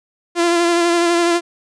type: tone with vibrato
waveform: sawtooth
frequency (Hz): 342.8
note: F4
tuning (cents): -32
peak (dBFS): -9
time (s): 0.35-1.41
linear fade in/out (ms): 50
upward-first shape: sine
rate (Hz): 12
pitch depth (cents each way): 25
effects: resampled to 22050 Hz